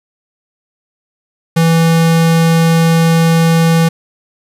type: tone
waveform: square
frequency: 164.81 Hz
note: E3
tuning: in tune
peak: -8 dBFS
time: 1.56-3.89 s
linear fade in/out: 10 ms
effects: resampled to 32000 Hz + 7-bit